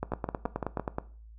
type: two click trains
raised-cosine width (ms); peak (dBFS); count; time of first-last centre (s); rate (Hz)
1; -17 / -16; 5 / 10; 0.12-0.797 / 0.03-0.984; 5.91 / 9.43
effects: noise-tail reverb RT60 0.4 s tail -17 dB re dry + added 55 Hz sine -47 dBFS peak until 1.38 s